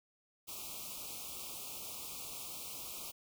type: band-stop noise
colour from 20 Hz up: white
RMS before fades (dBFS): -45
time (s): 0.47-3.12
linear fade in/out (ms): 20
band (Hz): 1300 to 2300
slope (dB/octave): 96
effects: none